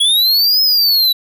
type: linear two-way sweep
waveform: square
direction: up then down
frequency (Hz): 3304 to 5160 to 3902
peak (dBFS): -10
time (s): 0-1.13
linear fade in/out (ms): 10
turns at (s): 0.62
effects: none